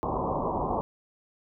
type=low-pass noise; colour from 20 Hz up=white; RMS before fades=-29 dBFS; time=0.03-0.81 s; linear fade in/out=0 ms; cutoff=1100 Hz; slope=96 dB/octave; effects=none